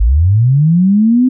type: linear sweep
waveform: sine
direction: up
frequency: 47.33 to 260.5 Hz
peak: -6 dBFS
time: 0-1.29 s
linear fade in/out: 10 ms
effects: none